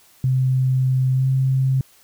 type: tone with pitch glide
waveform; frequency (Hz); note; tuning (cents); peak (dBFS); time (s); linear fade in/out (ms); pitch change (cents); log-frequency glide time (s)
sine; 130 to 132.35; C3 to C3; -11 to +20; -15; 0.24-1.81; 2; +31; 1.14-1.26
effects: white hiss -53 dBFS RMS until 2.03 s